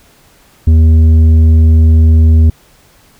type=tone with tanh clipping; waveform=sine; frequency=80 Hz; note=D#2; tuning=49 cents sharp; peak=-4 dBFS; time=0.67-2.5 s; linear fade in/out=5 ms; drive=7 dB; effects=pink hiss -46 dBFS RMS until 3.19 s

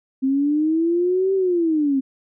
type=linear two-way sweep; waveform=sine; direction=up then down; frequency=261.6 to 389.3 to 261.6 Hz; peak=-16 dBFS; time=0.22-2.01 s; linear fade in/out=20 ms; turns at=1.34 s; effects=none

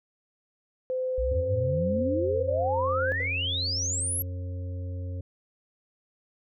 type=tone with pitch glide; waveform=sine; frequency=513 to 523.5 Hz; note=C5 to C5; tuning=-34 to +1 cents; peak=-26 dBFS; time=0.9-3.12 s; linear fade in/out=0 ms; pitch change=+35 cents; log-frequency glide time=1.58-2.17 s
type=exponential sweep; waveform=sine; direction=up; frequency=55.3 to 11840 Hz; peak=-27 dBFS; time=1.18-4.22 s; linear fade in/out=0 ms
type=harmonic tone; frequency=90 Hz; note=F#2; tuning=47 cents flat; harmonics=1 / 3 / 5 / 6; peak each=-31 / -45 / -50 / -47 dBFS; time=1.31-5.21 s; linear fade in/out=5 ms
type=tone with exponential decay; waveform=triangle; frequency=495 Hz; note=B4; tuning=4 cents sharp; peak=-31 dBFS; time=3.2-3.38 s; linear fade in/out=2 ms; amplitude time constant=37 ms
effects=none

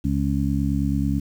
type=harmonic tone; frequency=69.2 Hz; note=C#2; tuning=2 cents flat; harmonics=1 / 2 / 3 / 4; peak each=-25 / -25 / -25 / -25 dBFS; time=0.04-1.2 s; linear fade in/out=10 ms; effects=8-bit

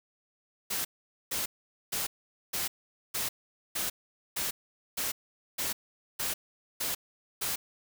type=noise bursts; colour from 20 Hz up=white; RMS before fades=-32 dBFS; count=12; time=0.7-7.56 s; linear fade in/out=10 ms; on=150 ms; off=460 ms; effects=none

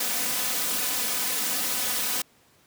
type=noise with comb filter; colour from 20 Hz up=white; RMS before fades=-27 dBFS; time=0-2.22 s; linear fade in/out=5 ms; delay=4 ms; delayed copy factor=+0.75; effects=pink hiss -60 dBFS RMS until 2.66 s + high-pass 100 Hz 12 dB/octave

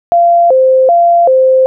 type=tone with vibrato; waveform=sine; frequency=599 Hz; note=D5; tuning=34 cents sharp; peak=-4 dBFS; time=0.12-1.66 s; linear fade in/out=0 ms; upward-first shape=square; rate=1.3 Hz; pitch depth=240 cents each way; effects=none

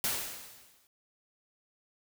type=noise with exponential decay; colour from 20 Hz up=white; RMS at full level=-29 dBFS; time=0.04-0.87 s; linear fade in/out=1 ms; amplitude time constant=180 ms; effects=none

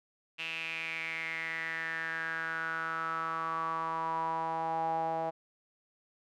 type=tone with band-pass filter sweep; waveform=sawtooth; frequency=162.9 Hz; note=E3; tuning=20 cents flat; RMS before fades=-35 dBFS; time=0.38-5.31 s; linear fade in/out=20 ms; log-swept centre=2700 to 730 Hz; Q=7.6; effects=none

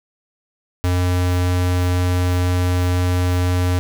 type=tone; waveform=square; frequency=89.8 Hz; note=F2; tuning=49 cents sharp; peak=-16 dBFS; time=0.84-3.79 s; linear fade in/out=0 ms; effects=none

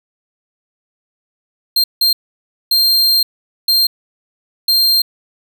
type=tone bursts at uneven times; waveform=45% pulse; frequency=4186 Hz; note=C8; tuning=in tune; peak=-9 dBFS; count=5; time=1.76-1.84 / 2.01-2.13 / 2.71-3.23 / 3.68-3.87 / 4.68-5.02 s; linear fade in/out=5 ms; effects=none

